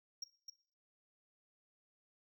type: tone with echo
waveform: triangle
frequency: 5588 Hz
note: F8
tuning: in tune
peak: -39 dBFS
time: 0.22-0.24 s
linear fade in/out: 5 ms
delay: 260 ms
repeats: 1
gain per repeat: -5 dB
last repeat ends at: 0.5 s
effects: noise-tail reverb RT60 0.5 s tail -18 dB re dry